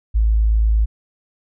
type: tone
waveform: sine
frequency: 54.3 Hz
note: A1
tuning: 22 cents flat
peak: -12 dBFS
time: 0.14-0.86 s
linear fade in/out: 20 ms
effects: none